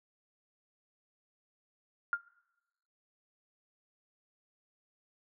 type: tone with exponential decay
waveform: sine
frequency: 1404 Hz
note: F6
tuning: 9 cents sharp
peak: -23 dBFS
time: 2.13-2.21 s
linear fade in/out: 1 ms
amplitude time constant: 16 ms
effects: noise-tail reverb RT60 1.0 s tail -23 dB re dry